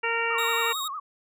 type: harmonic tone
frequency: 461.7 Hz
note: A#4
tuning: 17 cents flat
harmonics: 1 / 2 / 3 / 4 / 5 / 6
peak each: -31 / -31 / -31 / -31 / -31 / -31 dBFS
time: 0.03-0.73 s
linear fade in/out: 10 ms
type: tone with vibrato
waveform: sine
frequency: 1174.7 Hz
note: D6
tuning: in tune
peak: -31 dBFS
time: 0.3-1 s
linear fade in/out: 10 ms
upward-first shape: sine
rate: 11 Hz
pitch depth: 150 cents each way
type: tone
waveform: sawtooth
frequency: 3757 Hz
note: A#7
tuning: 13 cents sharp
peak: -27 dBFS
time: 0.38-0.88 s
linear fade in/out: 5 ms
effects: none

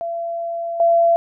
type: tone with level steps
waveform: sine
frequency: 677 Hz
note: E5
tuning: 46 cents sharp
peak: -22 / -11 dBFS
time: 0.01-1.16 s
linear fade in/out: 0 ms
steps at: 0.8 s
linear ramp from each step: 2 ms
effects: none

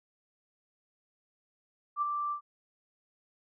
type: tone with ADSR envelope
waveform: sine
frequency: 1174.7 Hz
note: D6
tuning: in tune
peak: -25 dBFS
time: 1.96-2.41 s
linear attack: 58 ms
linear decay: 17 ms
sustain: -5 dB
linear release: 93 ms
effects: none

